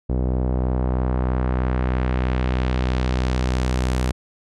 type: tone with low-pass filter sweep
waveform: sawtooth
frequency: 63.1 Hz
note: B1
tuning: 38 cents sharp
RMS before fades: -21 dBFS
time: 0.09-4.12 s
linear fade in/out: 10 ms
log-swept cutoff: 500 to 10000 Hz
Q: 0.97
effects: none